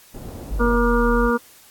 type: low-pass noise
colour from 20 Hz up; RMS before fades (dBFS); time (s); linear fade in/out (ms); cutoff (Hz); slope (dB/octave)
pink; -34; 0.14-0.77; 10; 540; 12
type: exponential two-way sweep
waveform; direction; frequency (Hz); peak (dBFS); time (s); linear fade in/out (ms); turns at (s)
sine; down then up; 51 to 40.31 to 51; -20; 0.49-1.31; 50; 1.13
type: harmonic tone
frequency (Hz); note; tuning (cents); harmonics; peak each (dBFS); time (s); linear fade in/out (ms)
237.5; A#3; +33; 1 / 2 / 4 / 5 / 6; -20 / -20 / -27 / -25 / -25; 0.59-1.38; 20
effects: white hiss -49 dBFS RMS until 1.7 s + AAC 64 kbps